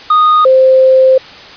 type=tone pair in turn; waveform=triangle / sine; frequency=1237 / 523 Hz; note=D#6 / C5; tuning=-10 / -1 cents; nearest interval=octave + minor third; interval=1491 cents; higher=first; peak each=-3 dBFS; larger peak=neither; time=0.1-0.45 / 0.45-1.18 s; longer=second; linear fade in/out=5 ms; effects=white hiss -32 dBFS RMS until 1.56 s + resampled to 11025 Hz